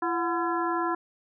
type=harmonic tone with a mistuned harmonic; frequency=338.9 Hz; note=E4; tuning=48 cents sharp; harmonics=1 / 2 / 3 / 4 / 5; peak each=-29 / -33 / -29 / -33 / -37 dBFS; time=0.02-0.95 s; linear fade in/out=5 ms; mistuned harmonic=2; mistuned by=+130 cents; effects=none